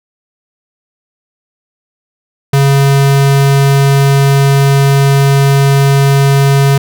square tone, 138.59 Hz, C#3, in tune, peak -6 dBFS, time 2.53-6.78 s, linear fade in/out 5 ms, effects none

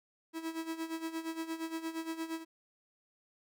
45% pulse tone with tremolo, 325.2 Hz, E4, 23 cents flat, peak -34 dBFS, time 0.33-2.45 s, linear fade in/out 50 ms, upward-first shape sine, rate 8.6 Hz, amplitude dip 75%, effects none

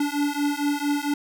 square beating tone pair, 287.4 / 291.8 Hz, D4 / D4, -37 / -11 cents, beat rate 4.4 Hz, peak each -26 dBFS, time 0-1.14 s, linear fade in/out 5 ms, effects none

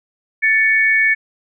sine tone pair together, 1760 / 2233 Hz, A6 / C#7, 0 / +12 cents, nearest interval major third, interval 412 cents, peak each -14 dBFS, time 0.42-1.15 s, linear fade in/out 20 ms, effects none

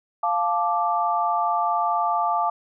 sine chord, D minor, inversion first, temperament equal with one note detuned, 698.5 / 873.9 / 1174.7 Hz, F5 / A5 / D6, 0 / -12 / 0 cents, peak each -24 dBFS, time 0.23-2.5 s, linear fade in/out 5 ms, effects none

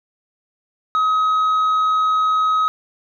sine tone with tanh clipping, 1269 Hz, D#6, 34 cents sharp, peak -15 dBFS, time 0.95-2.68 s, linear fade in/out 0 ms, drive 3 dB, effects none

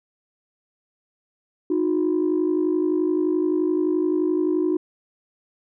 sine tone pair together, 309.8 / 361.4 Hz, D#4 / F#4, -7 / -41 cents, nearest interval minor third, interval 266 cents, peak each -20 dBFS, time 1.7-4.77 s, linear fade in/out 5 ms, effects tanh soft clip ceiling -14 dBFS

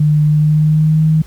sine tone with pitch glide, 150.7 to 157.01 Hz, D3 to D#3, +45 to +16 cents, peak -8 dBFS, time 0-1.22 s, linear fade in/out 5 ms, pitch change +71 cents, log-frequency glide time 0.28-1.05 s, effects added 60 Hz sine -35 dBFS peak until 1.26 s + pink hiss -45 dBFS RMS until 1.26 s

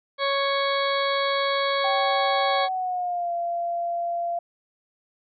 harmonic tone, 554.4 Hz, C#5, in tune, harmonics 1 / 2 / 3 / 4 / 6 / 7 / 8, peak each -25 / -26 / -32 / -31 / -32 / -34 / -35 dBFS, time 0.18-2.69 s, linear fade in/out 50 ms
sine tone with pitch glide, 777 to 688.2 Hz, G5 to F5, -16 to -26 cents, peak -24 dBFS, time 1.84-4.39 s, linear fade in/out 5 ms, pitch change -210 cents, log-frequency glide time 2.47-3.32 s
effects none

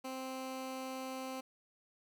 15% pulse tone, 261.6 Hz, C4, in tune, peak -34 dBFS, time 0.04-1.41 s, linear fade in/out 10 ms, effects none

